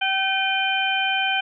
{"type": "harmonic tone with a mistuned harmonic", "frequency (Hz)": 770, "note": "G5", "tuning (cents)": -31, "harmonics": [1, 2, 3, 4], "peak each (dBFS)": [-25, -25, -25, -25], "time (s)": [0.01, 1.41], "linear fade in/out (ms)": 10, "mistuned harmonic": 3, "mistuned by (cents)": 79, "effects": []}